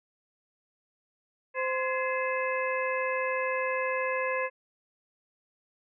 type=harmonic tone with a mistuned harmonic; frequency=519 Hz; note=C5; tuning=14 cents flat; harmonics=1 / 2 / 3 / 4 / 5; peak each=-30 / -33 / -35 / -36 / -37 dBFS; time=1.54-4.5 s; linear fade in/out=50 ms; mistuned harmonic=3; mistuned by=+140 cents; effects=none